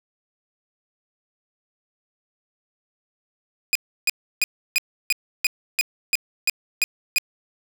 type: tone bursts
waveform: sawtooth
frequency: 2470 Hz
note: D#7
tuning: 13 cents flat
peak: -13 dBFS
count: 11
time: 3.73-7.183 s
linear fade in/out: 0 ms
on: 23 ms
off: 320 ms
effects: none